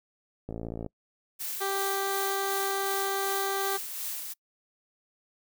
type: click train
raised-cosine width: 2 ms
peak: -23 dBFS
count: 22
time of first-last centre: 0.49-0.863 s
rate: 56.3 Hz
type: noise with tremolo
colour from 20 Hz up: blue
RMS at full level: -34 dBFS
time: 1.39-4.34 s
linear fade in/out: 20 ms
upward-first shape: sine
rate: 2.7 Hz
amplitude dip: 40%
type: tone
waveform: 15% pulse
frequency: 392 Hz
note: G4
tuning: in tune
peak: -22 dBFS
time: 1.6-3.78 s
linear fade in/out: 20 ms
effects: noise-tail reverb RT60 0.1 s tail -26 dB re dry